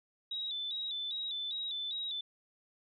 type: tone with vibrato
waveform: sine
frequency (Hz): 3667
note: A#7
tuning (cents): -29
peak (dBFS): -35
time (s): 0.31-2.21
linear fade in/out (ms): 5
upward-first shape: square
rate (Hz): 2.5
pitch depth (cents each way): 71
effects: none